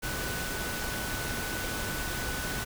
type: tone in noise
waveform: sine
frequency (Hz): 1492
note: F#6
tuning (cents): +14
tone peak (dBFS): -38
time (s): 0.02-2.65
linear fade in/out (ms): 20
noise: pink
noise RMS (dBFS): -34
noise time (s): 0.02-2.65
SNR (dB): -7
effects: none